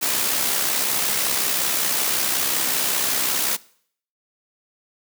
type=noise with amplitude modulation; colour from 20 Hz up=white; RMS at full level=-20 dBFS; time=0.01-3.57 s; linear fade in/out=20 ms; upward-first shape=sine; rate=65.4 Hz; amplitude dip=40%; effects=noise-tail reverb RT60 0.6 s tail -22 dB re dry + high-pass 150 Hz 12 dB/octave